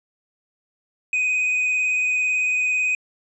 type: tone with vibrato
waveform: triangle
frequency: 2500 Hz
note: D#7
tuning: 8 cents sharp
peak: -17 dBFS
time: 1.13-2.95 s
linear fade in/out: 2 ms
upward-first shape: triangle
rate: 18 Hz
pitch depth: 19 cents each way
effects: resampled to 24000 Hz